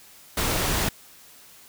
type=noise with amplitude modulation; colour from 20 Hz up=pink; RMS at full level=-23 dBFS; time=0.37-0.89 s; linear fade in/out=5 ms; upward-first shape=sine; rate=251 Hz; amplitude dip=30%; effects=white hiss -50 dBFS RMS until 1.68 s